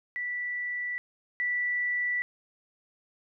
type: tone pair in turn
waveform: sine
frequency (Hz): 1964 / 1964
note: B6 / B6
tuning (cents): -10 / -10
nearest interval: unison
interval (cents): 0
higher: neither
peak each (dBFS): -30 / -26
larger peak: second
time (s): 0.16-0.98 / 1.4-2.22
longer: neither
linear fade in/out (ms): 0
effects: none